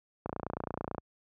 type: click train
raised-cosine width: 1 ms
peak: -20 dBFS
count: 22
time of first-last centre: 0.26-0.982 s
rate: 29.1 Hz
effects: high-pass 60 Hz 12 dB/octave